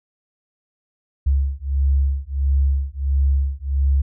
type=beating tone pair; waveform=sine; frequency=68.1 / 69.6 Hz; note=C#2 / C#2; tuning=-30 / +8 cents; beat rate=1.5 Hz; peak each=-19 dBFS; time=1.26-4.02 s; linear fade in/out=10 ms; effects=none